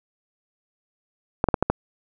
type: clicks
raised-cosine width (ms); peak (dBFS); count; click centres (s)
1; -4; 5; 1.441 / 1.487 / 1.542 / 1.626 / 1.7
effects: none